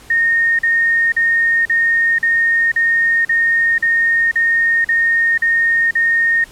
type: tone bursts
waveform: sine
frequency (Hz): 1843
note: A#6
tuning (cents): -20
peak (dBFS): -11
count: 12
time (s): 0.1-6.442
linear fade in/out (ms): 5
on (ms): 490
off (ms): 42
effects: pink hiss -42 dBFS RMS until 6.51 s + low-pass 12000 Hz 12 dB/octave